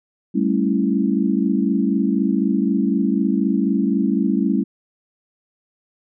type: chord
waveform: sine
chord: A dominant seventh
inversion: third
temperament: equal with one note detuned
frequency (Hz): 196 / 220 / 275.3 / 329.6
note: G3 / A3 / C#4 / E4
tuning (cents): 0 / 0 / -12 / 0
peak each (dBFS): -20 / -21 / -21 / -24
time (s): 0.34-4.64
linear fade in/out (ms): 20
effects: none